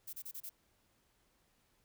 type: noise bursts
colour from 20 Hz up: violet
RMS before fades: -45 dBFS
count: 5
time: 0.07-0.496 s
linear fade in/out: 10 ms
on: 62 ms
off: 29 ms
effects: pink hiss -74 dBFS RMS until 1.84 s